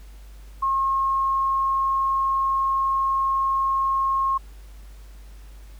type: tone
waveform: sine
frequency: 1078 Hz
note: C#6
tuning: 49 cents flat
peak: -19 dBFS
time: 0.62-4.38 s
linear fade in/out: 10 ms
effects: added 50 Hz sine -40 dBFS peak until 5.79 s + pink hiss -55 dBFS RMS until 5.79 s